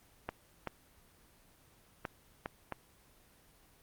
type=clicks; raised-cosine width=0.5 ms; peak=-21 dBFS; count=5; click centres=0.29 / 0.673 / 2.052 / 2.459 / 2.723 s; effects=pink hiss -64 dBFS RMS until 3.82 s + Opus 24 kbps